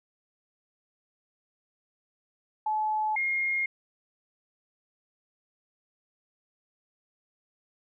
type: tone pair in turn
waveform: sine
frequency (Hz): 860 / 2137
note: A5 / C7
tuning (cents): -40 / +36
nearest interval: octave + major third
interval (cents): 1576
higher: second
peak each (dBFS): -25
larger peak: neither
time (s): 2.66-3.16 / 3.16-3.66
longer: neither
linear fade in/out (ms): 5
effects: none